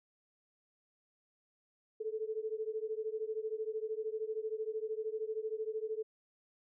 sine beating tone pair, 431.8 / 444.8 Hz, A4 / A4, -33 / +19 cents, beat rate 13 Hz, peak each -38 / -39 dBFS, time 2-6.03 s, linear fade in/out 10 ms, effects none

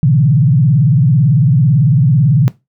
sine tone with vibrato, 140 Hz, C#3, 18 cents sharp, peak -6 dBFS, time 0.03-2.48 s, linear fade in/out 0 ms, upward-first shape sine, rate 18 Hz, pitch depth 280 cents each way, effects noise-tail reverb RT60 0.2 s tail -17 dB re dry

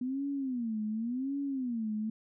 sine tone with vibrato, 245.1 Hz, B3, 13 cents flat, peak -31 dBFS, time 0.01-2.1 s, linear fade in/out 5 ms, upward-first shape sine, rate 0.9 Hz, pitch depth 240 cents each way, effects none

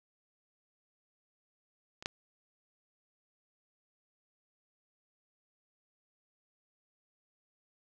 clicks, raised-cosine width 0.2 ms, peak -28 / -15 dBFS, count 2, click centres 2.025 / 2.059 s, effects none

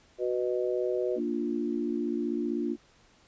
harmonic tone, 123.47 Hz, B2, in tune, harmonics 3 / 4 / 5, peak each -29 / -31 / -33 dBFS, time 0.18-1.2 s, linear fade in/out 50 ms
sine chord, Bb major, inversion none, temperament equal, 233.1 / 293.7 / 349.2 Hz, Bb3 / D4 / F4, 0 / 0 / 0 cents, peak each -32 dBFS, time 1.15-2.77 s, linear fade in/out 50 ms
effects pink hiss -61 dBFS RMS until 3.27 s + resampled to 16000 Hz

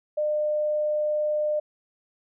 sine tone, 603 Hz, D5, 46 cents sharp, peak -22 dBFS, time 0.17-1.6 s, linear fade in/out 10 ms, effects none

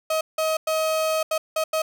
35% pulse tone bursts at uneven times, 633 Hz, D#5, 30 cents sharp, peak -19 dBFS, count 6, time 0.1-0.21 / 0.38-0.57 / 0.67-1.23 / 1.31-1.38 / 1.56-1.64 / 1.73-1.82 s, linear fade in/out 5 ms, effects none

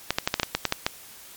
clicks, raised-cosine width 0.2 ms, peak -4 dBFS, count 10, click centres 0.106 / 0.185 / 0.275 / 0.341 / 0.398 / 0.432 / 0.55 / 0.653 / 0.724 / 0.865 s, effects white hiss -46 dBFS RMS until 1.36 s + MP3 96 kbps

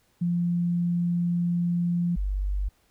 sine tone pair in turn, 173.5 / 48.69 Hz, F3 / G1, -11 / -11 cents, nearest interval octave + minor seventh, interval 2200 cents, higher first, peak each -22 / -24 dBFS, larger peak first, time 0.21-2.16 / 2.16-2.69 s, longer first, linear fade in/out 10 ms, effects pink hiss -66 dBFS RMS until 2.9 s

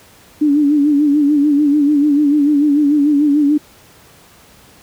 sine tone with vibrato, 291.8 Hz, D4, 11 cents flat, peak -9 dBFS, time 0.41-3.58 s, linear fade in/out 10 ms, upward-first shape sine, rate 6.8 Hz, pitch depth 67 cents each way, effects pink hiss -45 dBFS RMS until 4.82 s + high-pass 60 Hz 12 dB/octave

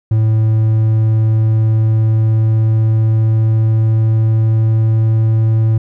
triangle tone with pitch glide, 110 to 111.15 Hz, A2 to A2, 0 to +18 cents, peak -7 dBFS, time 0.11-5.78 s, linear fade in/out 5 ms, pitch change +18 cents, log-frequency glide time 0.35-5.34 s, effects none

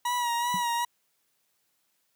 40% pulse tone with vibrato, 960 Hz, B5, 49 cents flat, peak -25 dBFS, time 0.05-0.85 s, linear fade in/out 5 ms, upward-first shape sine, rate 2.6 Hz, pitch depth 39 cents each way
sine tone with exponential decay, 184.5 Hz, F#3, 5 cents flat, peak -28 dBFS, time 0.54-0.63 s, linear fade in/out 0 ms, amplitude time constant 19 ms
effects white hiss -73 dBFS RMS until 2.15 s + high-pass 100 Hz 12 dB/octave

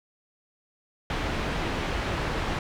pink low-pass noise, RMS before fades -29 dBFS, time 1.1-2.59 s, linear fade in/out 2 ms, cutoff 3000 Hz, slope 12 dB/octave, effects none

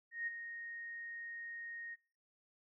sine tone with ADSR envelope, 1862 Hz, A#6, 2 cents flat, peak -35 dBFS, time 0.11-1.96 s, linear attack 160 ms, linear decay 21 ms, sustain -9 dB, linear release 28 ms, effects noise-tail reverb RT60 0.6 s tail -26 dB re dry

